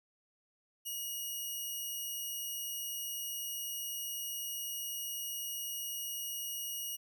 5% pulse tone, 2892 Hz, F#7, 40 cents flat, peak -29 dBFS, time 0.85-6.97 s, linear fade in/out 20 ms, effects none

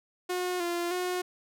sawtooth tone with pitch steps, 361.5 / 346 / 361.8 Hz, F#4 / F4 / F#4, -40 / -16 / -39 cents, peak -25 dBFS, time 0.29-1.22 s, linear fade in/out 10 ms, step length 310 ms, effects none

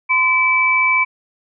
sine tone pair together, 1027.7 / 2307 Hz, C6 / D7, -31 / -31 cents, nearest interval octave + major second, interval 1400 cents, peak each -18 / -13 dBFS, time 0.09-1.05 s, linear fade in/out 20 ms, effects none

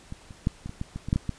clicks, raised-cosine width 5 ms, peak -23 / -30 / -10 / -22 / -24 / -18 / -21 / -20 / -9 / -12 / -15 dBFS, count 11, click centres 0.124 / 0.308 / 0.471 / 0.66 / 0.694 / 0.814 / 0.96 / 1.086 / 1.129 / 1.16 / 1.293 s, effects pink hiss -52 dBFS RMS until 1.38 s + resampled to 22050 Hz

